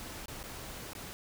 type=noise with dropouts; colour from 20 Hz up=pink; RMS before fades=-44 dBFS; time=0-1.13 s; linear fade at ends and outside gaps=0 ms; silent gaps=0.258-0.282 / 0.43-0.438 / 0.933-0.951 s; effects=none